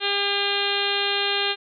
harmonic tone with a mistuned harmonic, 402.3 Hz, G4, 45 cents sharp, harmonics 1 / 2 / 3 / 4 / 5 / 6 / 7 / 8 / 9 / 10, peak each -29 / -31 / -34 / -30 / -34 / -31 / -29 / -29 / -29 / -30 dBFS, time 0-1.56 s, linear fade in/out 50 ms, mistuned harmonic 10, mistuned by +33 cents, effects none

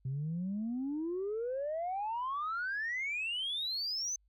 sine exponential sweep, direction up, 127.3 to 6272 Hz, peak -32 dBFS, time 0.05-4.16 s, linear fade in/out 5 ms, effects tanh soft clip ceiling -30 dBFS + added 50 Hz sine -67 dBFS peak until 4.28 s

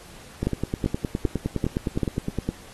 two click trains, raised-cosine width 3 ms, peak -11 / -9 dBFS, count 21 / 5, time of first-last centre 0.43-2.49 / 0.47-2.032 s, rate 9.71 / 2.56 Hz, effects pink hiss -47 dBFS RMS until 2.73 s + AAC 32 kbps

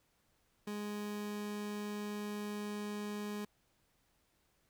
30% pulse tone, 207.7 Hz, G#3, in tune, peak -36 dBFS, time 0.67-3.45 s, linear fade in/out 5 ms, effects pink hiss -75 dBFS RMS until 4.69 s

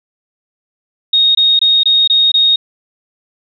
sine tone bursts, 3729 Hz, A#7, in tune, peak -7 dBFS, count 6, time 1.13-2.56 s, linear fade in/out 5 ms, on 220 ms, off 22 ms, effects none

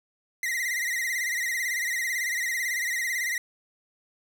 45% pulse tone with vibrato, 1975.5 Hz, B6, in tune, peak -26 dBFS, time 0.43-3.38 s, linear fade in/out 2 ms, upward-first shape sine, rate 18 Hz, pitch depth 100 cents each way, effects none

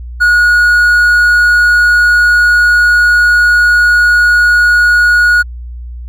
triangle tone, 1450 Hz, F#6, 35 cents flat, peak -3 dBFS, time 0.2-5.43 s, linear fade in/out 20 ms, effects added 60 Hz sine -22 dBFS peak until 6.08 s

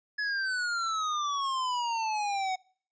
square exponential sweep, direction down, 1706 to 740 Hz, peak -29 dBFS, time 0.18-2.56 s, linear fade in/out 10 ms, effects noise-tail reverb RT60 0.5 s tail -26 dB re dry + resampled to 16000 Hz

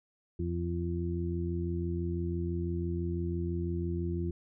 harmonic tone, 86 Hz, F2, 26 cents flat, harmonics 1 / 2 / 3 / 4, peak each -33 / -36 / -44 / -36 dBFS, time 0.39-4.31 s, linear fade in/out 5 ms, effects none

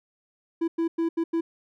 triangle tone bursts at uneven times, 331.6 Hz, E4, 10 cents sharp, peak -20 dBFS, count 5, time 0.61-0.68 / 0.78-0.88 / 0.98-1.09 / 1.17-1.24 / 1.33-1.41 s, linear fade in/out 10 ms, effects none

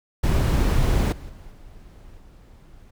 brown noise with level steps, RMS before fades -18 / -37 / -42 / -45 / -47 dBFS, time 0.23-2.91 s, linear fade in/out 10 ms, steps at 1.12 / 1.29 / 1.51 / 2.18 s, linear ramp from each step 5 ms, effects none

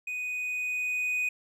triangle tone with level ramp, 2489 Hz, D#7, in tune, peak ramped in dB -30 to -24 dBFS, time 0.07-1.29 s, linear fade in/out 5 ms, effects none

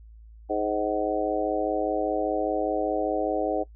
harmonic tone with a mistuned harmonic, 105 Hz, G#2, 19 cents sharp, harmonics 3 / 4 / 5 / 6 / 7, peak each -30 / -30 / -30 / -30 / -30 dBFS, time 0.49-3.64 s, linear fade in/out 20 ms, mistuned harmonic 7, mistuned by +32 cents, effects noise-tail reverb RT60 0.1 s tail -21 dB re dry + added 55 Hz sine -45 dBFS peak until 3.75 s

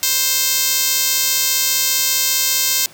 5% pulse tone with band-pass filter, 525 Hz, C5, 6 cents sharp, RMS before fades -17 dBFS, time 0.03-2.86 s, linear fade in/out 0 ms, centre 12000 Hz, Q 1.1, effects pink hiss -42 dBFS RMS until 2.93 s + high-pass 150 Hz 12 dB/octave

